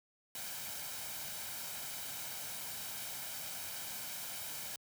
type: noise with comb filter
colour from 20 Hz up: white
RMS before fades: -43 dBFS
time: 0.35-4.76 s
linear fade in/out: 2 ms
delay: 1.3 ms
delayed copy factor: +0.5
effects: high-pass 80 Hz 12 dB/octave